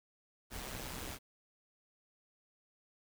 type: noise with amplitude modulation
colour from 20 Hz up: pink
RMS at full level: -41 dBFS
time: 0.5-1.19 s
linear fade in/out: 50 ms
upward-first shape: sine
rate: 129 Hz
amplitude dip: 60%
effects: none